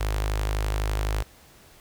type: tone with notch filter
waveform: sawtooth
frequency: 51.91 Hz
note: G#1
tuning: in tune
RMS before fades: -26 dBFS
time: 0-1.23 s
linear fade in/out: 10 ms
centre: 200 Hz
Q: 0.57
effects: pink hiss -53 dBFS RMS until 1.8 s